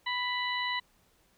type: harmonic tone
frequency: 990 Hz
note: B5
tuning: 4 cents sharp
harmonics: 1 / 2 / 3 / 4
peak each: -34 / -33 / -38 / -37 dBFS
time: 0.06-0.8 s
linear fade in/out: 10 ms
effects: pink hiss -67 dBFS RMS until 1.37 s